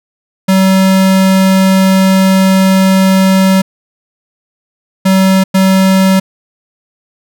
square tone bursts at uneven times, 190.4 Hz, F#3, 50 cents sharp, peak -6 dBFS, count 3, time 0.48-3.62 / 5.05-5.44 / 5.54-6.2 s, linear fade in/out 10 ms, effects none

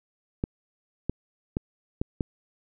clicks, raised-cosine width 3 ms, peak -13 dBFS, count 5, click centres 0.439 / 1.096 / 1.569 / 2.015 / 2.208 s, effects none

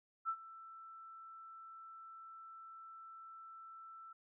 sine tone with ADSR envelope, 1329 Hz, E6, 14 cents sharp, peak -33 dBFS, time 0.25-4.13 s, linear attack 39 ms, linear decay 67 ms, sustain -18 dB, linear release 6 ms, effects none

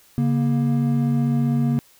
triangle tone pair together, 140.03 / 235.5 Hz, C#3 / A#3, +18 / +18 cents, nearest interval major sixth, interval 900 cents, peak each -18 dBFS, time 0.18-1.79 s, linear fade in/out 0 ms, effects white hiss -54 dBFS RMS until 1.99 s

